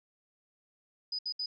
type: tone bursts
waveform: sine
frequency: 4978 Hz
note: D#8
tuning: in tune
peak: -32 dBFS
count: 3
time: 1.12-1.46 s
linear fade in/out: 5 ms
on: 68 ms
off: 68 ms
effects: none